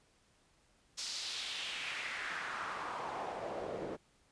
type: noise with band-pass filter sweep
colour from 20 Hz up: pink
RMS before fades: -41 dBFS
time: 0.97-3.97 s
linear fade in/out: 20 ms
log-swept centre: 5400 to 410 Hz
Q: 2.3
effects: pink hiss -70 dBFS RMS until 4.31 s + resampled to 22050 Hz